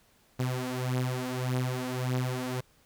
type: beating tone pair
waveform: sawtooth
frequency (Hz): 126.3 / 128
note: B2 / C3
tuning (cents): +39 / -38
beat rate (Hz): 1.7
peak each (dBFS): -27 / -29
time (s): 0.39-2.61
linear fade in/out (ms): 10
effects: pink hiss -64 dBFS RMS until 2.85 s